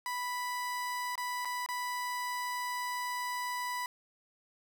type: tone with dropouts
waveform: 30% pulse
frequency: 987.8 Hz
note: B5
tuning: in tune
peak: -31 dBFS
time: 0.06-3.86 s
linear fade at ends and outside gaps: 1 ms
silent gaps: 1.155-1.178 / 1.449-1.454 / 1.662-1.688 s
effects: 10-bit